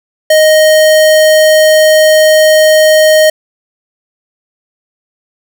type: tone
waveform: square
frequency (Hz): 622.3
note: D#5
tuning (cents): 0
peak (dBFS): -4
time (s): 0.3-3.3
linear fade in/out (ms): 5
effects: none